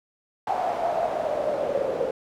pink noise with band-pass filter sweep, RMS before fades -26 dBFS, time 0.47-2.11 s, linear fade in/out 2 ms, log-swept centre 770 to 500 Hz, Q 8.7, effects none

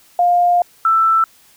sine tone pair in turn, 705 / 1327 Hz, F5 / E6, +16 / +11 cents, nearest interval major seventh, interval 1095 cents, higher second, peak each -10 dBFS, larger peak neither, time 0.19-0.62 / 0.85-1.24 s, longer first, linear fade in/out 2 ms, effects white hiss -50 dBFS RMS until 1.56 s

